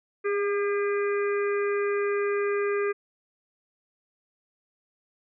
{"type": "harmonic tone with a mistuned harmonic", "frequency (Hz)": 403.1, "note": "G4", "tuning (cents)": 48, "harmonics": [1, 3, 4, 5, 6], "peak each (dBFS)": [-24, -34, -36, -38, -40], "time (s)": [0.24, 2.93], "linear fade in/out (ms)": 20, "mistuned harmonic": 1, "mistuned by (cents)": 17, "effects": []}